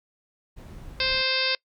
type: noise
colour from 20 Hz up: brown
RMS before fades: -41 dBFS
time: 0.56-1.23 s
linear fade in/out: 20 ms
type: harmonic tone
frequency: 523.3 Hz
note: C5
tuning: in tune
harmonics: 1 / 2 / 3 / 4 / 5 / 6 / 7 / 8 / 9 / 10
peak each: -32 / -37 / -32 / -32 / -29 / -36 / -29 / -34 / -28 / -33 dBFS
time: 1-1.55 s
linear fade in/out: 2 ms
effects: noise-tail reverb RT60 0.1 s tail -24 dB re dry